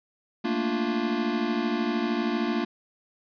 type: chord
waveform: square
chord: Bb major seventh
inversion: third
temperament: equal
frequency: 220 / 233.1 / 293.7 / 349.2 Hz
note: A3 / Bb3 / D4 / F4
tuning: 0 / 0 / 0 / 0 cents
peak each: -33 / -29 / -32 / -31 dBFS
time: 0.44-2.65 s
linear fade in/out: 10 ms
effects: resampled to 11025 Hz + 10-bit